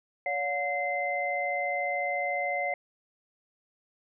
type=tone cluster; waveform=sine; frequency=566 / 720 / 2070 Hz; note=C#5 / F#5 / C7; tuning=+36 / -47 / -19 cents; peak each=-33 / -31 / -31 dBFS; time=0.26-2.74 s; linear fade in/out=2 ms; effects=none